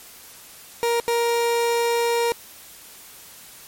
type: tone bursts at uneven times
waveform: 30% pulse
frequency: 469.6 Hz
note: A#4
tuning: 13 cents sharp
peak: -16 dBFS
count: 2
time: 0.83-1 / 1.08-2.32 s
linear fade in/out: 0 ms
effects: white hiss -44 dBFS RMS until 3.67 s + MP3 64 kbps